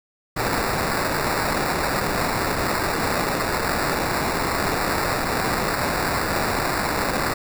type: noise with sample-and-hold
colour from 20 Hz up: white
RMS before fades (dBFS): -23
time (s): 0.36-7.34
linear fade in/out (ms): 10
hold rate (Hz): 3150
effects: none